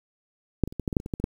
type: clicks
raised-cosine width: 3 ms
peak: -7 / -20 / -28 / -16 / -13 / -17 / -7 / -25 / -21 / -15 / -21 / -9 dBFS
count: 12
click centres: 0.637 / 0.676 / 0.725 / 0.797 / 0.878 / 0.928 / 0.968 / 1.001 / 1.061 / 1.138 / 1.2 / 1.241 s
effects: 8-bit